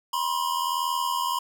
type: tone pair together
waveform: square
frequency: 970 / 1051.4 Hz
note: B5 / C6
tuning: -31 / +8 cents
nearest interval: minor second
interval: 139 cents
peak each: -28 / -28 dBFS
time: 0.13-1.39 s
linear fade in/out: 5 ms
effects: none